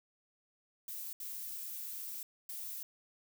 violet noise bursts at uneven times, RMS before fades -43 dBFS, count 3, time 0.88-1.13 / 1.2-2.23 / 2.49-2.83 s, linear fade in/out 2 ms, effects none

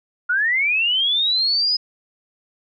sine linear sweep, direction up, 1398 to 5060 Hz, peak -16 dBFS, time 0.29-1.77 s, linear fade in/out 10 ms, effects none

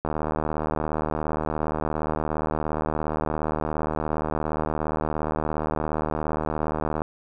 click train, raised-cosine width 1 ms, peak -12 dBFS, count 539, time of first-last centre 0.05-7.019 s, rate 77.2 Hz, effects none

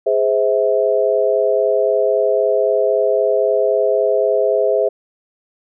sine chord, Ab augmented, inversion none, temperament just, 415.3 / 519.1 / 648.9 Hz, Ab4 / C5 / E5, 0 / -14 / -27 cents, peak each -17 dBFS, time 0.06-4.89 s, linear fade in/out 10 ms, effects none

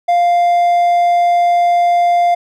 triangle tone, 698.5 Hz, F5, in tune, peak -7 dBFS, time 0.08-2.35 s, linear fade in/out 10 ms, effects none

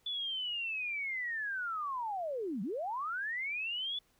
sine linear two-way sweep, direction down then up, 3473 to 174.1 to 3473 Hz, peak -34 dBFS, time 0.06-3.99 s, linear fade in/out 5 ms, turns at 2.62 s, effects pink hiss -71 dBFS RMS until 4.19 s

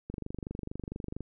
click train, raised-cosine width 3 ms, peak -24 dBFS, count 28, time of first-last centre 0.1-1.207 s, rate 24.4 Hz, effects none

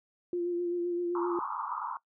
sine tone with vibrato, 349.2 Hz, F4, in tune, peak -28 dBFS, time 0.33-1.39 s, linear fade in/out 2 ms, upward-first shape sine, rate 7.7 Hz, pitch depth 24 cents each way
pink band-pass noise, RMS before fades -36 dBFS, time 1.15-1.97 s, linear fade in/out 2 ms, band 860 to 1300 Hz, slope 96 dB/octave
effects noise-tail reverb RT60 0.1 s tail -18 dB re dry

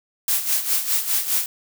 blue noise with tremolo, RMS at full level -19 dBFS, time 0.28-1.46 s, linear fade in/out 2 ms, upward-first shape sine, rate 4.9 Hz, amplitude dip 70%, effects none

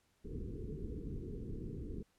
pink low-pass noise, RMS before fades -43 dBFS, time 0.24-2.03 s, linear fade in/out 10 ms, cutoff 460 Hz, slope 96 dB/octave, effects pink hiss -75 dBFS RMS until 2.18 s + low-pass 12000 Hz 12 dB/octave

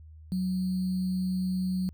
sine tone with sample-and-hold, 185 Hz, F#3, in tune, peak -26 dBFS, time 0.32-1.89 s, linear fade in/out 0 ms, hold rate 4410 Hz, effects added 78 Hz sine -46 dBFS peak until 1.93 s

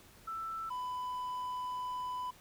sine / triangle tone pair in turn, 1326 / 998.8 Hz, E6 / B5, +10 / +19 cents, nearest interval perfect fourth, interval 491 cents, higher first, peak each -37 / -34 dBFS, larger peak second, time 0.27-0.7 / 0.7-2.31 s, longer second, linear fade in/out 10 ms, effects pink hiss -59 dBFS RMS until 2.4 s

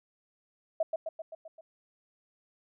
sine tone with echo, 645 Hz, E5, 38 cents flat, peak -24 dBFS, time 0.8-0.83 s, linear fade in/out 5 ms, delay 130 ms, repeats 6, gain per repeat -4 dB, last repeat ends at 1.61 s, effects none

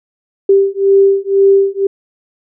sine beating tone pair, 392 / 394 Hz, G4 / G4, 0 / +9 cents, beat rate 2 Hz, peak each -10 dBFS, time 0.49-1.87 s, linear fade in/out 5 ms, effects none

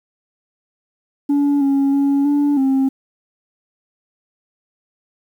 sine tone with pitch steps, 285.6 / 276.2 / 279.6 / 288.6 / 267.7 Hz, D4 / C#4 / C#4 / D4 / C4, -48 / -6 / +15 / -30 / +40 cents, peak -10 dBFS, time 1.29-2.89 s, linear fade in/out 10 ms, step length 320 ms, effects tanh soft clip ceiling -12 dBFS + 8-bit

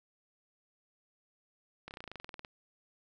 slowing click train, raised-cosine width 0.3 ms, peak -28 dBFS, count 15, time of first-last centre 1.88-2.448 s, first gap 29 ms, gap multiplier 1.05, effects none

